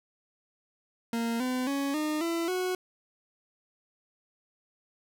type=tone with pitch steps; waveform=40% pulse; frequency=231.4 / 253.8 / 278.4 / 305.3 / 334.9 / 367.3 Hz; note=A#3 / B3 / C#4 / D#4 / E4 / F#4; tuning=-13 / +47 / +8 / -33 / +27 / -13 cents; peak=-27 dBFS; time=1.13-2.75 s; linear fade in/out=2 ms; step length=270 ms; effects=none